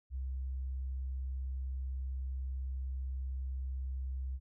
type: tone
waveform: sine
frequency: 65.41 Hz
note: C2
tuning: in tune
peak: -35 dBFS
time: 0.1-4.4 s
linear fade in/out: 50 ms
effects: none